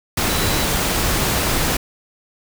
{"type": "tone in noise", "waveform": "sine", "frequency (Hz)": 3951, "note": "B7", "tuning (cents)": 0, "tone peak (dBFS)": -30, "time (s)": [0.29, 0.65], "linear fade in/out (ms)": 5, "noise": "pink", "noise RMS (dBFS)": -19, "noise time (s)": [0.17, 1.77], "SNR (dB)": -14, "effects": []}